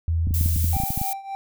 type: tone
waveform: sine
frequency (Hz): 82.41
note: E2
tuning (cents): 0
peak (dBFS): -19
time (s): 0.08-0.76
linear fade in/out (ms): 0
type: clicks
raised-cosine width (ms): 5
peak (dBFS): -15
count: 12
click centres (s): 0.272 / 0.309 / 0.411 / 0.46 / 0.563 / 0.644 / 0.767 / 0.801 / 0.836 / 0.905 / 0.976 / 1.015
type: noise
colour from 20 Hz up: violet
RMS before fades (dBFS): -29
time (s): 0.34-1.13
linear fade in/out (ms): 0
type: tone with tremolo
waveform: triangle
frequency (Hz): 783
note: G5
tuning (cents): -2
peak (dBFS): -23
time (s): 0.73-1.35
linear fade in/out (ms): 0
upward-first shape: triangle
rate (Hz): 3.5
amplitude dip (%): 85
effects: none